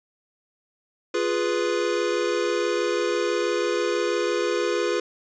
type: chord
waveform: square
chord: F diminished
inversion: none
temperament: equal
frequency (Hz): 349.2 / 415.3 / 493.9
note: F4 / Ab4 / Cb5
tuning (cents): 0 / 0 / 0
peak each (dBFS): -27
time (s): 1.14-5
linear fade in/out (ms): 5
effects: resampled to 16000 Hz + 10-bit